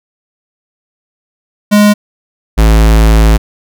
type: tone pair in turn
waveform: square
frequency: 207.7 / 54.51 Hz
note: G#3 / A1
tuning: 0 / -15 cents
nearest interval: octave + major seventh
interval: 2315 cents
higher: first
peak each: -4 dBFS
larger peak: neither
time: 1.71-1.94 / 2.57-3.38 s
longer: second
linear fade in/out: 20 ms
effects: none

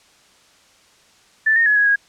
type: tone with pitch steps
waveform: sine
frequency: 1761 / 1839 / 1695 / 1664 / 1644 Hz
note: A6 / A#6 / G#6 / G#6 / G#6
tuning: +1 / -24 / +35 / +3 / -18 cents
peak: -12 dBFS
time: 1.46-1.96 s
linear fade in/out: 10 ms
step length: 100 ms
effects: white hiss -53 dBFS RMS until 2.08 s + low-pass 7000 Hz 12 dB/octave

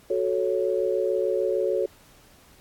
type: chord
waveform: sine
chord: F# minor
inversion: none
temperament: equal with one note detuned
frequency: 370 / 436.7 / 554.4 Hz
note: F#4 / A4 / C#5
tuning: 0 / -13 / 0 cents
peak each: -26 / -26 / -26 dBFS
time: 0.1-1.86 s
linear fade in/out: 5 ms
effects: pink hiss -55 dBFS RMS until 2.6 s + AAC 64 kbps

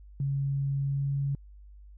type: tone with pitch glide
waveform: sine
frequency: 138.59 to 139.47 Hz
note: C#3 to C#3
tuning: 0 to +11 cents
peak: -26 dBFS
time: 0.2-1.35 s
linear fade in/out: 2 ms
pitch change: +11 cents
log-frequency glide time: 0.83-1.12 s
effects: added 50 Hz sine -47 dBFS peak until 1.97 s

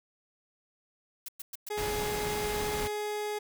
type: noise bursts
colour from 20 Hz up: blue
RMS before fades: -39 dBFS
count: 4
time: 1.26-1.69 s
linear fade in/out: 5 ms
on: 25 ms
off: 110 ms
type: tone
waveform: 30% pulse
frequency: 419.3 Hz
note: G#4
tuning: 17 cents sharp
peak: -29 dBFS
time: 1.7-3.39 s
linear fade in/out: 10 ms
type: noise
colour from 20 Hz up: pink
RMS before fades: -36 dBFS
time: 1.77-2.88 s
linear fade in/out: 10 ms
effects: none

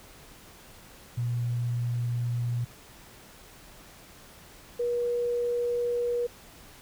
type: tone pair in turn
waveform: sine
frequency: 120.2 / 480.8 Hz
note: B2 / B4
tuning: -46 / -46 cents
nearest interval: 2 octaves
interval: 2400 cents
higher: second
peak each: -26 / -25 dBFS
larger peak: second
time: 1.17-2.65 / 4.79-6.27 s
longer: neither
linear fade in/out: 10 ms
effects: pink hiss -51 dBFS RMS until 6.81 s

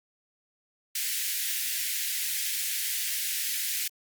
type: high-pass noise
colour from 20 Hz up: white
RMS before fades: -30 dBFS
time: 0.95-3.88 s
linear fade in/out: 5 ms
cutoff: 1700 Hz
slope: 48 dB/octave
effects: Opus 48 kbps

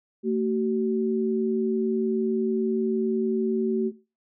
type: tone pair together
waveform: sine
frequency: 225.3 / 378.7 Hz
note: A3 / F#4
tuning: +41 / +40 cents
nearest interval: major sixth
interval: 899 cents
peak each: -24 dBFS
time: 0.23-3.92 s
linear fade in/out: 50 ms
effects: noise-tail reverb RT60 0.3 s tail -18 dB re dry

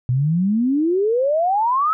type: exponential sweep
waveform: sine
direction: up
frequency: 120.3 to 1318.5 Hz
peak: -15 dBFS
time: 0.09-1.93 s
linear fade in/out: 0 ms
effects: none

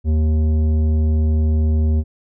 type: tone with tanh clipping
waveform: sine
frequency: 77.78 Hz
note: D#2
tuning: in tune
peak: -15 dBFS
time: 0.04-2.04 s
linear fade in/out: 50 ms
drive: 11 dB
effects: none

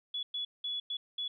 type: tone bursts at uneven times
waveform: sine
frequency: 3404 Hz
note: G#7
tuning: 42 cents sharp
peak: -33 dBFS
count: 5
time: 0.14-0.23 / 0.34-0.45 / 0.64-0.8 / 0.9-0.97 / 1.18-1.28 s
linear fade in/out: 5 ms
effects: none

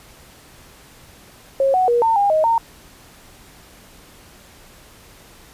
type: tone with pitch steps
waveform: sine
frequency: 542 / 742 / 477.3 / 904 / 807 / 626 / 917 Hz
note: C#5 / F#5 / A#4 / A5 / G#5 / D#5 / A#5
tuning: -39 / +5 / +41 / +47 / -50 / +10 / -29 cents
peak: -13 dBFS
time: 1.6-2.58 s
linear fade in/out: 2 ms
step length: 140 ms
effects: pink hiss -46 dBFS RMS until 5.53 s + resampled to 32000 Hz

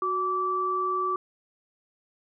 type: tone pair together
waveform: sine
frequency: 369.3 / 1160 Hz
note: F#4 / D6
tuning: -3 / -22 cents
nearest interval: octave + minor sixth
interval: 1981 cents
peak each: -31 / -25 dBFS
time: 0.02-1.16 s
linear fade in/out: 2 ms
effects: none

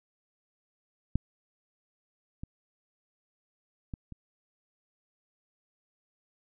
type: clicks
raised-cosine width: 5 ms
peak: -13 / -26 / -24 / -30 dBFS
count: 4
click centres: 1.156 / 2.435 / 3.938 / 4.123 s
effects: none

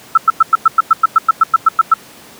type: tone bursts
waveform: sine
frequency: 1318.5 Hz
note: E6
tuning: in tune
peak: -3 dBFS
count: 15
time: 0.15-1.94 s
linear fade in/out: 5 ms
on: 26 ms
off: 100 ms
effects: pink hiss -38 dBFS RMS until 2.39 s + high-pass 150 Hz 12 dB/octave

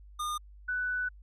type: tone pair in turn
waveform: square / sine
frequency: 1216 / 1490.7 Hz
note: D#6 / F#6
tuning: -40 / +12 cents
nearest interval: major third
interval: 352 cents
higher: second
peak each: -32 / -29 dBFS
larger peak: second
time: 0.19-0.38 / 0.68-1.09 s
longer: second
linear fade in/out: 10 ms
effects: added 50 Hz sine -49 dBFS peak until 1.22 s + resampled to 32000 Hz

